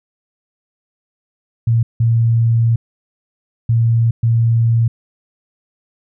sine tone bursts at uneven times, 115.4 Hz, A#2, 17 cents flat, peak -10 dBFS, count 4, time 1.67-1.83 / 2-2.76 / 3.69-4.11 / 4.23-4.88 s, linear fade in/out 5 ms, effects none

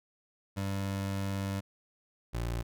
25% pulse tone pair in turn, 98 / 58.27 Hz, G2 / A#1, 0 / 0 cents, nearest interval major sixth, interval 900 cents, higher first, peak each -28 dBFS, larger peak neither, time 0.56-1.61 / 2.33-2.63 s, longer first, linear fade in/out 20 ms, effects none

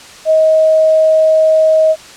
sine tone, 632 Hz, D#5, 27 cents sharp, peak -6 dBFS, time 0.25-1.96 s, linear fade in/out 50 ms, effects white hiss -35 dBFS RMS until 2.16 s + low-pass 7000 Hz 12 dB/octave

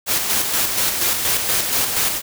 white noise with tremolo, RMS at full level -18 dBFS, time 0.06-2.22 s, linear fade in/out 50 ms, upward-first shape square, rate 4.2 Hz, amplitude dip 40%, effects none

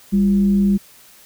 sine tone with frequency modulation, 198.6 Hz, G3, 23 cents sharp, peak -12 dBFS, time 0.12-0.78 s, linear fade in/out 20 ms, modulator 149 Hz, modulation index 0.3, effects white hiss -47 dBFS RMS until 1.25 s

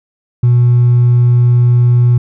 triangle tone with hard clipping, 121.5 Hz, B2, 28 cents flat, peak -5 dBFS, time 0.43-2.18 s, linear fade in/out 5 ms, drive 2 dB, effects none

